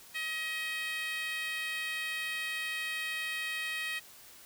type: tone with high-pass filter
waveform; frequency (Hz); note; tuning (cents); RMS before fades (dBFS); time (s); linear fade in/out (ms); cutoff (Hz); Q
10% pulse; 633; D#5; +30; -36; 0.14-4; 20; 2100; 3.3
effects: white hiss -54 dBFS RMS until 4.45 s